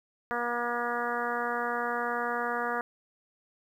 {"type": "harmonic tone", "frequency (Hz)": 239.4, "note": "A#3", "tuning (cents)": 46, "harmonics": [1, 2, 3, 4, 5, 6, 7, 8], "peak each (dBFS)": [-40, -35, -35, -37, -35, -36, -37, -43], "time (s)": [0.31, 2.81], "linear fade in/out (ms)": 0, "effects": ["10-bit"]}